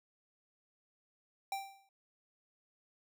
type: tone with exponential decay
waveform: square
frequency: 784 Hz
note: G5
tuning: in tune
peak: -34 dBFS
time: 1.52-1.89 s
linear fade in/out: 2 ms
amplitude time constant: 80 ms
effects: none